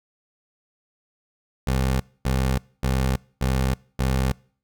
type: tone bursts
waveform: 20% pulse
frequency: 65.41 Hz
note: C2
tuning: in tune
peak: -15 dBFS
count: 5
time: 1.67-4.32 s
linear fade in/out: 5 ms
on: 330 ms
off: 250 ms
effects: noise-tail reverb RT60 0.5 s tail -25 dB re dry